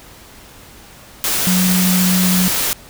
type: tone in noise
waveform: sine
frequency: 183.5 Hz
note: F#3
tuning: 14 cents flat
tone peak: -13 dBFS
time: 1.47-2.48 s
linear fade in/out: 0 ms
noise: white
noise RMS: -18 dBFS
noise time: 1.24-2.73 s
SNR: +2 dB
effects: pink hiss -41 dBFS RMS until 2.89 s